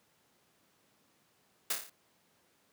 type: noise with echo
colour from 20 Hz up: white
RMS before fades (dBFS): -31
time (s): 1.7-1.73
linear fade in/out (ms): 5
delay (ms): 28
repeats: 6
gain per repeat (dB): -4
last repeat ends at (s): 1.898
effects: pink hiss -70 dBFS RMS until 2.72 s + high-pass 150 Hz 12 dB/octave